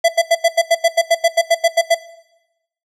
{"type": "tone bursts", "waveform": "square", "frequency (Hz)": 668, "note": "E5", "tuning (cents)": 23, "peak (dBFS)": -9, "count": 15, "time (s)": [0.04, 1.948], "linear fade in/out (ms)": 10, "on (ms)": 46, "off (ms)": 87, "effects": ["noise-tail reverb RT60 0.9 s tail -17 dB re dry", "low-pass 10000 Hz 12 dB/octave"]}